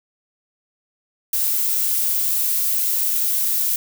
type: noise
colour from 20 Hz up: violet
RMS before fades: -20 dBFS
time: 1.33-3.76 s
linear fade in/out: 2 ms
effects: none